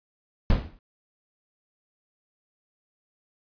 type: noise with exponential decay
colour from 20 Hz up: brown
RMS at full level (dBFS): -17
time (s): 0.5-0.79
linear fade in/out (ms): 2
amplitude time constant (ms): 61
effects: resampled to 11025 Hz